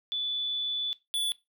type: tone pair in turn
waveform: sine / square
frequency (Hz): 3473 / 3453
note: A7 / A7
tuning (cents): -23 / -33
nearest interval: unison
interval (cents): 10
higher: first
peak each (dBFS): -28 / -27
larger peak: second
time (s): 0.12-0.93 / 1.14-1.32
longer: first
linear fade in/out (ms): 0
effects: noise-tail reverb RT60 0.2 s tail -18 dB re dry